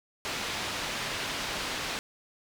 white low-pass noise, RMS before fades -34 dBFS, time 0.25-1.99 s, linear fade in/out 0 ms, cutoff 3900 Hz, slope 12 dB/octave, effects none

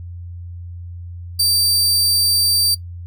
sawtooth tone, 4655 Hz, D8, 16 cents flat, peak -10 dBFS, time 1.39-2.75 s, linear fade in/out 10 ms, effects noise-tail reverb RT60 0.1 s tail -19 dB re dry + added 87 Hz sine -29 dBFS peak until 3.06 s

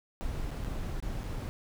brown noise with dropouts, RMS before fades -35 dBFS, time 0.21-1.49 s, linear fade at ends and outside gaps 0 ms, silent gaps 0.508-0.513 / 0.64-0.647 / 1.002-1.025 / 1.233-1.24 s, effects none

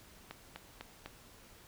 click train, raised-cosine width 0.3 ms, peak -27 dBFS, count 4, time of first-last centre 0.31-1.06 s, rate 4 Hz, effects pink hiss -58 dBFS RMS until 1.67 s

